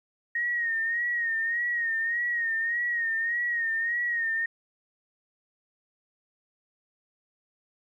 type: tone with vibrato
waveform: sine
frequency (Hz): 1864.7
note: A#6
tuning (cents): 0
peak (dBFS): -25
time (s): 0.35-4.46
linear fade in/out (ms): 5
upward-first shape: sine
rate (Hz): 1.7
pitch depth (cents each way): 59
effects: 11-bit